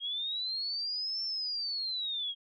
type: linear two-way sweep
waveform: sine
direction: up then down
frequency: 3237 to 5410 to 3237 Hz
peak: -32 dBFS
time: 0-2.35 s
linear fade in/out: 50 ms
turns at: 1.23 s
effects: none